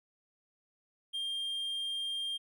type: tone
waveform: triangle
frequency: 3200 Hz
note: G7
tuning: 35 cents sharp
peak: -32 dBFS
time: 1.13-2.38 s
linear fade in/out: 20 ms
effects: none